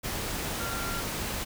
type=tone in noise; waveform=sine; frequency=1381 Hz; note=F6; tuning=20 cents flat; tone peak=-36 dBFS; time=0.59-1.02 s; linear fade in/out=20 ms; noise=pink; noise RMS=-33 dBFS; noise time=0.03-1.45 s; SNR=-6 dB; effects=none